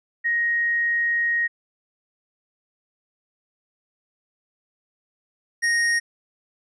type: tone pair in turn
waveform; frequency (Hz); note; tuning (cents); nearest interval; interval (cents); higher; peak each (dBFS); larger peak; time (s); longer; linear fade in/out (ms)
sine / square; 1876 / 1865.8; A#6 / A#6; +11 / +1; unison; 10; first; -19; neither; 0.24-1.48 / 5.62-6; first; 20
effects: resampled to 22050 Hz